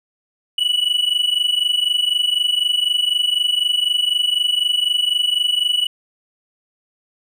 triangle tone pair together, 2936 / 2960 Hz, F#7 / F#7, -14 / 0 cents, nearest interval unison, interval 14 cents, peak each -17 dBFS, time 0.58-5.87 s, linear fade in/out 5 ms, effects none

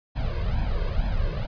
brown noise with flanger, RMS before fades -25 dBFS, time 0.15-1.47 s, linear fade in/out 20 ms, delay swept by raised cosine 1.2 to 1.92 ms, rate 2.2 Hz, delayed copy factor +0.95, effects resampled to 11025 Hz

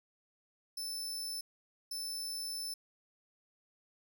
sawtooth tone bursts at uneven times, 5280 Hz, E8, 2 cents sharp, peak -35 dBFS, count 2, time 0.77-1.41 / 1.91-2.74 s, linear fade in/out 5 ms, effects none

